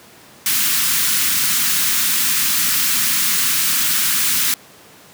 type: band-stop noise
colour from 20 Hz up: white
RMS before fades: -17 dBFS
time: 0.46-4.54 s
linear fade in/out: 2 ms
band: 260 to 1200 Hz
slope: 24 dB/octave
effects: pink hiss -44 dBFS RMS until 5.13 s + high-pass 150 Hz 12 dB/octave